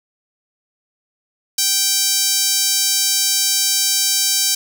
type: tone with high-pass filter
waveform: sawtooth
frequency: 780 Hz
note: G5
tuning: 9 cents flat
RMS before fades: -17 dBFS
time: 1.58-4.55 s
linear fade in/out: 5 ms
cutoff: 5400 Hz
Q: 1.5
effects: none